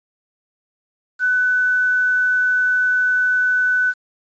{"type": "tone with quantisation", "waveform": "sine", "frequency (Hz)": 1498, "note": "F#6", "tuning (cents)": 21, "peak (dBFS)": -14, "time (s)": [1.19, 3.94], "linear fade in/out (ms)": 50, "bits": 7, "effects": ["resampled to 16000 Hz"]}